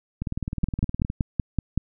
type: two click trains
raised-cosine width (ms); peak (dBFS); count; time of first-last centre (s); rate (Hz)
5; -15 / -9; 18 / 7; 0.22-1.101 / 0.64-1.776; 19.3 / 5.28
effects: none